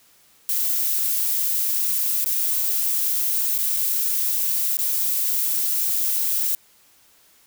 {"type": "noise with dropouts", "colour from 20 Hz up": "violet", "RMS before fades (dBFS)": -22, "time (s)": [0.49, 6.55], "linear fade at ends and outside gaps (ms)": 0, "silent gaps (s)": [[2.243, 2.26], [3.579, 3.587], [3.766, 3.77], [4.77, 4.789]], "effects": ["white hiss -56 dBFS RMS until 7.46 s"]}